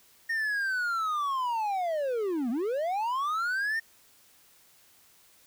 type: linear two-way sweep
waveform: triangle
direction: down then up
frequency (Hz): 1847 to 220 to 1847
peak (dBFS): -25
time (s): 0.29-3.8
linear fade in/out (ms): 10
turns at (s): 2.5
effects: white hiss -60 dBFS RMS until 5.46 s